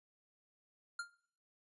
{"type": "tone with exponential decay", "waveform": "square", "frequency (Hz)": 1400, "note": "F6", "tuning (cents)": 4, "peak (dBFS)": -36, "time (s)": [0.99, 1.1], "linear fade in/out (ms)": 5, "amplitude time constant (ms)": 23, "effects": ["noise-tail reverb RT60 0.6 s tail -20 dB re dry", "resampled to 24000 Hz"]}